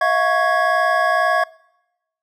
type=tone cluster; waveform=triangle; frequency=647 / 709 / 1110 / 1662 Hz; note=E5 / F5 / C#6 / G#6; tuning=-32 / +26 / +2 / +1 cents; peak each=-18 dBFS; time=0.01-1.44 s; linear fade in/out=5 ms; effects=noise-tail reverb RT60 0.9 s tail -24 dB re dry